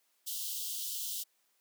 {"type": "high-pass noise", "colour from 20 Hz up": "white", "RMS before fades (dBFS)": -38, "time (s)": [0.26, 1.24], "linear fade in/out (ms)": 20, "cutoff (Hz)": 2900, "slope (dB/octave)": 96, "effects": ["white hiss -74 dBFS RMS until 1.6 s", "high-pass 300 Hz 12 dB/octave"]}